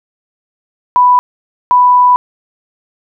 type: tone pair in turn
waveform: sine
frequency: 990 / 990 Hz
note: B5 / B5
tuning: +4 / +4 cents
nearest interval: unison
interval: 0 cents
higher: neither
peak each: -4 dBFS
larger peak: neither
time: 0.96-1.19 / 1.71-2.16 s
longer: second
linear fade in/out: 0 ms
effects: none